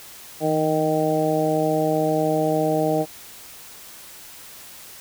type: harmonic tone with a mistuned harmonic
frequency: 155.56 Hz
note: D#3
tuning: in tune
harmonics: 1 / 2 / 3 / 4 / 5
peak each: -27 / -24 / -24 / -23 / -26 dBFS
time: 0.4-3.06 s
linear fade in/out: 50 ms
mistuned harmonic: 1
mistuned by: +36 cents
effects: white hiss -42 dBFS RMS until 5 s